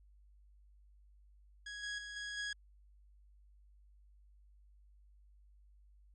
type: tone with level steps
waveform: sawtooth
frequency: 1661 Hz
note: G#6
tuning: in tune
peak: -40 / -35 / -41 / -37 / -34 dBFS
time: 1.66-2.53 s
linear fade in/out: 5 ms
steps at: 1.83 / 1.98 / 2.16 / 2.37 s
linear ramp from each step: 5 ms
effects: added 50 Hz sine -60 dBFS peak until 6.14 s + MP3 32 kbps